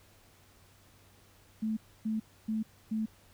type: tone bursts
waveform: sine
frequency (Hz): 218.8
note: A3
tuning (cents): -9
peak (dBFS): -29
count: 4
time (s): 1.62-3.06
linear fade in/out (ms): 10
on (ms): 150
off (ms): 280
effects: added 96 Hz sine -64 dBFS peak until 3.33 s + pink hiss -62 dBFS RMS until 3.33 s